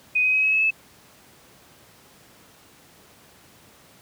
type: tone with pitch steps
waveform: sine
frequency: 2497 / 2519 / 2541 / 2563 / 2585 / 2608 Hz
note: D#7 / D#7 / D#7 / E7 / E7 / E7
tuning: +6 / +21 / +36 / -49 / -34 / -19 cents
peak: -17 dBFS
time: 0.15-0.708 s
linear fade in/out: 10 ms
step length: 93 ms
effects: pink hiss -52 dBFS RMS until 4.01 s + high-pass 100 Hz 12 dB/octave